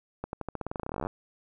accelerating click train, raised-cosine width 1 ms, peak -19 dBFS, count 24, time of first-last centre 0.24-1.069 s, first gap 91 ms, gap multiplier 0.9, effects none

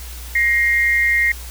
sine tone pair together, 1884 / 2115 Hz, A#6 / C7, +18 / +18 cents, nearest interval major second, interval 200 cents, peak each -16 / -16 dBFS, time 0.35-1.32 s, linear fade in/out 5 ms, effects added 60 Hz sine -31 dBFS peak until 1.5 s + white hiss -37 dBFS RMS until 1.5 s

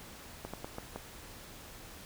slowing click train, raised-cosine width 1 ms, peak -25 dBFS, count 5, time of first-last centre 0.45-0.96 s, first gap 86 ms, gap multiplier 1.27, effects pink hiss -50 dBFS RMS until 2.05 s

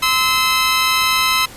15% pulse tone pair together, 1031.8 / 1300 Hz, C6 / E6, -24 / -24 cents, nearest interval major third, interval 400 cents, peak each -10 dBFS, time 0.02-1.46 s, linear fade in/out 10 ms, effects pink hiss -37 dBFS RMS until 1.56 s + resampled to 32000 Hz

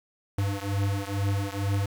square beating tone pair, 98.6 / 100.8 Hz, G2 / G2, +11 / +49 cents, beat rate 2.2 Hz, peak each -29 / -30 dBFS, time 0.38-1.86 s, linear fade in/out 5 ms, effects 9-bit

